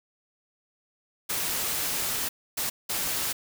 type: noise bursts at uneven times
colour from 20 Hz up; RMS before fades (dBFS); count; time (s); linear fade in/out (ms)
white; -29; 3; 1.29-2.29 / 2.57-2.7 / 2.89-3.33; 10
effects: none